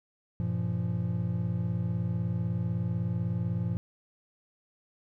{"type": "tone cluster", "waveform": "triangle", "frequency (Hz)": [96, 115.9, 172], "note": ["G2", "A#2", "F3"], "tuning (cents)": [-36, -10, -26], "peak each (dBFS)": [-32, -29, -30], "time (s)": [0.4, 3.77], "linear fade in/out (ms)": 0, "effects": []}